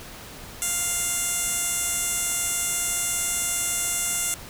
15% pulse tone with band-pass filter, 698.5 Hz, F5, in tune, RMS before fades -26 dBFS, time 0.62-4.34 s, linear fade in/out 0 ms, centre 9300 Hz, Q 3.3, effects pink hiss -41 dBFS RMS until 4.49 s

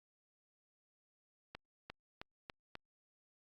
accelerating click train, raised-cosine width 0.3 ms, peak -29 dBFS, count 5, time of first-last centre 1.55-2.754 s, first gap 350 ms, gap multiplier 0.9, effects Opus 48 kbps

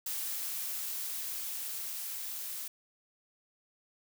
blue noise with level ramp, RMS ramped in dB -36 to -40 dBFS, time 0.06-2.68 s, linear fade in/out 5 ms, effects none

